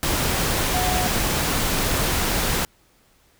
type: tone in noise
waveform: sine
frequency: 732 Hz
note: F#5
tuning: 19 cents flat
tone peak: -24 dBFS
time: 0.74-1.07 s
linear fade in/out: 0 ms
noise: pink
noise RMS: -22 dBFS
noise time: 0.03-2.65 s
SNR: -5 dB
effects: pink hiss -59 dBFS RMS until 3.39 s